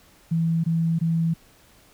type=tone bursts; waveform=sine; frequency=164.81 Hz; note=E3; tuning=in tune; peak=-19 dBFS; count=3; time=0.31-1.34 s; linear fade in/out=10 ms; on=330 ms; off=20 ms; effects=pink hiss -55 dBFS RMS until 1.93 s

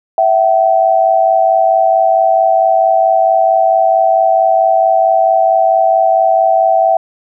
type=tone pair together; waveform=sine; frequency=659.3 / 763.8 Hz; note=E5 / G5; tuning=0 / -45 cents; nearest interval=minor third; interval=255 cents; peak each=-10 dBFS; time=0.18-6.97 s; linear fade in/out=2 ms; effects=none

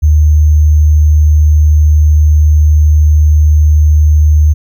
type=tone with sample-and-hold; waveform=sine; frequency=76.1 Hz; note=D#2; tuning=38 cents flat; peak=-3 dBFS; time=0.02-4.54 s; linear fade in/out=20 ms; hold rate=6300 Hz; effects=none

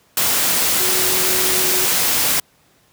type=tone in noise; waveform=sine; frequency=370 Hz; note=F#4; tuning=in tune; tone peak=-26 dBFS; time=0.8-1.85 s; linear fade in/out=2 ms; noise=white; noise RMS=-17 dBFS; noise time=0.17-2.4 s; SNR=-12 dB; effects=pink hiss -56 dBFS RMS until 2.92 s + high-pass 80 Hz 12 dB/octave

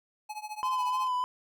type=tone with tremolo; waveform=square; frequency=850 Hz; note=G#5; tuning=40 cents sharp; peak=-34 dBFS; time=0.29-1.08 s; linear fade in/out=10 ms; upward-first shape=triangle; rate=14 Hz; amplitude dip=95%
type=tone with vibrato; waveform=triangle; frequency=1013 Hz; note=B5; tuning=44 cents sharp; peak=-25 dBFS; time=0.63-1.24 s; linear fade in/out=0 ms; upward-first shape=sine; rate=3.3 Hz; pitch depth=33 cents each way
effects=none

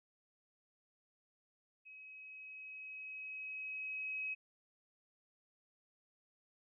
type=tone with level ramp; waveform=sine; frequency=2548 Hz; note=D#7; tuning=41 cents sharp; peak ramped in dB=-52 to -37 dBFS; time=1.85-4.35 s; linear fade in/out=20 ms; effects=none

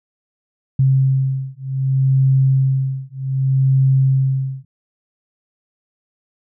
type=beating tone pair; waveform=sine; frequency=133.2 / 133.85 Hz; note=C3 / C3; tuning=+31 / +40 cents; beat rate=0.65 Hz; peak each=-16 dBFS; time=0.79-4.65 s; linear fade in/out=5 ms; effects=none

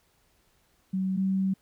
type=tone pair in turn; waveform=sine; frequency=189.1 / 191.3 Hz; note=F#3 / G3; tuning=+38 / -42 cents; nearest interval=unison; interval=20 cents; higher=second; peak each=-25 / -23 dBFS; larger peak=second; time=0.93-1.17 / 1.17-1.54 s; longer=second; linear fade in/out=10 ms; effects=pink hiss -67 dBFS RMS until 1.61 s

